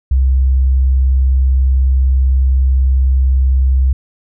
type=tone with vibrato; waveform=sine; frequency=65.41 Hz; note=C2; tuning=in tune; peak=-8 dBFS; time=0.11-3.93 s; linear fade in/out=5 ms; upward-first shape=square; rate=20 Hz; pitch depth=34 cents each way; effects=none